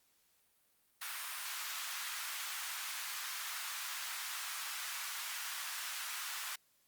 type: high-pass noise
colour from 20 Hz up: pink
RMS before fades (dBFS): -42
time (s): 1.01-6.56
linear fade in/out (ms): 10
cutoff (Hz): 1100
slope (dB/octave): 24
effects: white hiss -73 dBFS RMS until 6.87 s + Opus 48 kbps